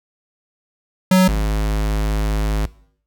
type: tone pair in turn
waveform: square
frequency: 185.8 / 52.49 Hz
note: F#3 / G#1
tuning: +7 / +19 cents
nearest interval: octave + minor seventh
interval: 2188 cents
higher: first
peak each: -10 / -17 dBFS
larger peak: first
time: 1.11-1.28 / 1.28-2.66 s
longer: second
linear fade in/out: 5 ms
effects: noise-tail reverb RT60 0.6 s tail -20 dB re dry